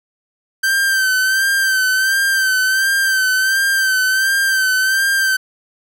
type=tone with vibrato; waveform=45% pulse; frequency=1556 Hz; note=G6; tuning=13 cents flat; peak=-13 dBFS; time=0.63-5.37 s; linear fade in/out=10 ms; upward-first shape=sine; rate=1.4 Hz; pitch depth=45 cents each way; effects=none